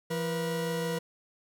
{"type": "tone pair together", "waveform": "40% pulse", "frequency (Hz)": [169.61, 482.8], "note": ["E3", "B4"], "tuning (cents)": [50, -39], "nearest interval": "octave + tritone", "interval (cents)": 1811, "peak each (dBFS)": [-32, -31], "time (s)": [0.1, 0.99], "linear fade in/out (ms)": 10, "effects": []}